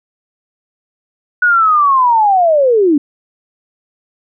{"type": "linear sweep", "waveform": "sine", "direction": "down", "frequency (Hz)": [1477, 274.7], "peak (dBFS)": -7, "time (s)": [1.42, 2.98], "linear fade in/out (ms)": 5, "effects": []}